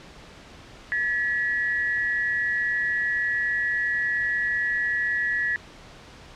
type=tone pair together; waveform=sine; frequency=1716.8 / 1927 Hz; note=A6 / B6; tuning=-43 / -43 cents; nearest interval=major second; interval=200 cents; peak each=-25 dBFS; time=0.92-5.56 s; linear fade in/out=0 ms; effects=pink hiss -46 dBFS RMS until 6.35 s + low-pass 5000 Hz 12 dB/octave